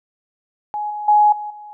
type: tone with level steps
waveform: sine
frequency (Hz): 838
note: G#5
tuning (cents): +15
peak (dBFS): -21 / -24 / -9 / -25 / -34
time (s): 0.74-1.73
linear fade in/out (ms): 0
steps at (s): 0.9 / 1.08 / 1.32 / 1.5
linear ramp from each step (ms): 5
effects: none